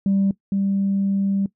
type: tone pair in turn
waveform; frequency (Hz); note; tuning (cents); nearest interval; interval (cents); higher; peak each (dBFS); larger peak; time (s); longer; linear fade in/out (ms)
sine; 196 / 196.73; G3 / G3; 0 / +6; unison; 6; second; -14 / -17; first; 0.06-0.31 / 0.52-1.46; second; 2
effects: noise-tail reverb RT60 0.1 s tail -19 dB re dry + tanh soft clip ceiling -13 dBFS